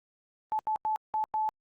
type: tone bursts at uneven times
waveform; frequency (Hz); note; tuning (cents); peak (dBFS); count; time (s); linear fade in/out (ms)
sine; 866; A5; -28; -26; 5; 0.52-0.59 / 0.67-0.76 / 0.85-0.96 / 1.14-1.24 / 1.34-1.49; 0
effects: Opus 32 kbps